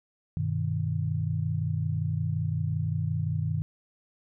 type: chord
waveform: sine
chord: G augmented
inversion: none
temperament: equal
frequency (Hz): 98 / 123.47 / 155.56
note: G2 / B2 / D#3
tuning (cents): 0 / 0 / 0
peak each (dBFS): -30 / -32 / -29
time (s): 0.37-3.62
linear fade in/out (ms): 0
effects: none